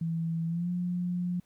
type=tone with pitch glide; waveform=sine; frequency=164.81 to 177.66 Hz; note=E3 to F3; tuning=0 to +30 cents; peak=-28 dBFS; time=0.01-1.4 s; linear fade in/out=5 ms; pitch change=+130 cents; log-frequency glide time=0.47-0.7 s; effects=pink hiss -70 dBFS RMS until 1.45 s